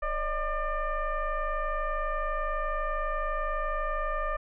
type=tone with frequency modulation; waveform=sine; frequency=615 Hz; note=D#5; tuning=20 cents flat; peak=-27 dBFS; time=0.02-4.37 s; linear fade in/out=10 ms; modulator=589 Hz; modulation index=1.7; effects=none

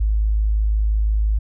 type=tone; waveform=sine; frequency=52.9 Hz; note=G#1; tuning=33 cents sharp; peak=-15 dBFS; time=0-1.39 s; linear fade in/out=10 ms; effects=none

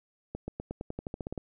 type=accelerating click train; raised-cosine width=2 ms; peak=-22 dBFS; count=13; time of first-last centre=0.35-1.378 s; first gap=130 ms; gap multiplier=0.92; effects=none

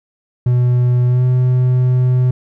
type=tone with pitch glide; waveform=triangle; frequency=123.47 to 126.36 Hz; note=B2 to B2; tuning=0 to +40 cents; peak=-8 dBFS; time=0.46-2.31 s; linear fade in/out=5 ms; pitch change=+40 cents; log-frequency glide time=1.07-1.24 s; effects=none

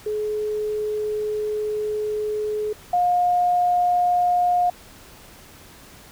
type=tone pair in turn; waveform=sine; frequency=424.6 / 712.8 Hz; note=G#4 / F5; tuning=+38 / +35 cents; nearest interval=major sixth; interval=897 cents; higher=second; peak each=-22 / -16 dBFS; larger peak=second; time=0.06-2.73 / 2.93-4.7 s; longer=first; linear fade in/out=5 ms; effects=pink hiss -46 dBFS RMS until 6.11 s

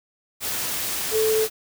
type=tone in noise; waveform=sine; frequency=437.8 Hz; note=A4; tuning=9 cents flat; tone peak=-18 dBFS; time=1.11-1.48 s; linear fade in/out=50 ms; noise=white; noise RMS=-27 dBFS; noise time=0.4-1.5 s; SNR=+6 dB; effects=none

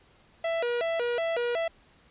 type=tone with vibrato; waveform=45% pulse; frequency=564 Hz; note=C#5; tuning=30 cents sharp; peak=-26 dBFS; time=0.44-1.68 s; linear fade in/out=5 ms; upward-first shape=square; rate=2.7 Hz; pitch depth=280 cents each way; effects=pink hiss -60 dBFS RMS until 2.1 s + resampled to 8000 Hz

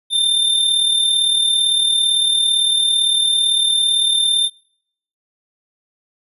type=tone with amplitude modulation; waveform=square; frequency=3591 Hz; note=A7; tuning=35 cents sharp; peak=-12 dBFS; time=0.1-4.5 s; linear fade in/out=50 ms; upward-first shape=sine; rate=37.8 Hz; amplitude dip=45%; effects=noise-tail reverb RT60 0.7 s tail -24 dB re dry + resampled to 32000 Hz

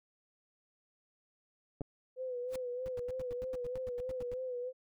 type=clicks; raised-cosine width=2 ms; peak=-27 dBFS; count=2; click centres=1.809 / 1.816 s
type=tone with vibrato; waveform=sine; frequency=502 Hz; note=B4; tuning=28 cents sharp; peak=-36 dBFS; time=2.16-4.73 s; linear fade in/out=50 ms; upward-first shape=sine; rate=3.2 Hz; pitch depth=54 cents each way
type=noise with exponential growth; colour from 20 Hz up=pink; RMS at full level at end=-41 dBFS; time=2.48-2.56 s; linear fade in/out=5 ms; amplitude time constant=17 ms
type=noise bursts; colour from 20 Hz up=brown; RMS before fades=-46 dBFS; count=14; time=2.86-4.338 s; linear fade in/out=0 ms; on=22 ms; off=90 ms
effects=none

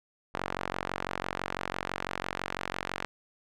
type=tone with band-pass filter sweep; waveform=sawtooth; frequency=46 Hz; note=F#1; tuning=9 cents flat; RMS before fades=-36 dBFS; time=0.34-3.05 s; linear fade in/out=0 ms; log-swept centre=1200 to 1800 Hz; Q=0.82; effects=none

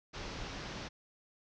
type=low-pass noise; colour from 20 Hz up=pink; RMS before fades=-43 dBFS; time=0.13-0.89 s; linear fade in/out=20 ms; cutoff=6100 Hz; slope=48 dB/octave; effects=none

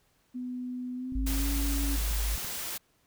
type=tone with pitch glide; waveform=sine; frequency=249.9 to 280.5 Hz; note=B3 to C#4; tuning=+21 to +21 cents; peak=-33 dBFS; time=0.34-1.97 s; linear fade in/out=20 ms; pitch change=+200 cents; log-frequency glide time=0.95-1.48 s
type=clicks; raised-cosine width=5 ms; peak=-33 dBFS; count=11; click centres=1.123 / 1.303 / 1.336 / 1.403 / 1.514 / 1.564 / 1.982 / 2.013 / 2.113 / 2.379 / 2.446 s
type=tone; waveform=sine; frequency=51.91 Hz; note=G#1; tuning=in tune; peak=-27 dBFS; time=1.15-2.36 s; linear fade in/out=5 ms
type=noise; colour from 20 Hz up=white; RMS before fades=-36 dBFS; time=1.26-2.78 s; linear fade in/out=10 ms
effects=pink hiss -69 dBFS RMS until 3.06 s

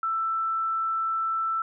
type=tone; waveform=sine; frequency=1328 Hz; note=E6; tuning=12 cents sharp; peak=-24 dBFS; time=0.03-1.62 s; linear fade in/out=2 ms; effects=none

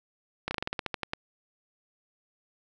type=slowing click train; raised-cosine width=0.3 ms; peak=-14 dBFS; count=12; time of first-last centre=0.48-1.134 s; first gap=30 ms; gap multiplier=1.13; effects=none

